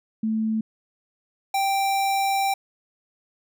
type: tone pair in turn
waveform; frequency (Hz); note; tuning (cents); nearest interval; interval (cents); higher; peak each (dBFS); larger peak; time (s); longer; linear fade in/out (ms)
sine / square; 220 / 784; A3 / G5; 0 / 0; octave + minor seventh; 2200; second; -21; neither; 0.23-0.61 / 1.54-2.54; second; 5
effects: none